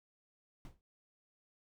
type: noise with exponential decay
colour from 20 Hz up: brown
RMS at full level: -43 dBFS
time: 0.65-0.81 s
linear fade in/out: 1 ms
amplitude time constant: 33 ms
effects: none